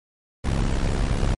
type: noise with amplitude modulation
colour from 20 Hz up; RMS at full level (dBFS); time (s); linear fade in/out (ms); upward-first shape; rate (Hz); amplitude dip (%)
brown; -17; 0.44-1.35; 10; sine; 67.2; 85
effects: MP3 48 kbps